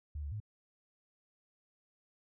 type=tone with pitch steps; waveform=sine; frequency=74.2 / 71.9 / 105.9 Hz; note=D2 / D2 / G#2; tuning=+18 / -36 / +34 cents; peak=-37 dBFS; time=0.15-0.402 s; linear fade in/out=5 ms; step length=84 ms; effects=none